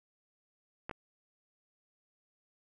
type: clicks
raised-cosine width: 0.5 ms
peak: -23 / -26 dBFS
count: 2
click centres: 0.895 / 0.912 s
effects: none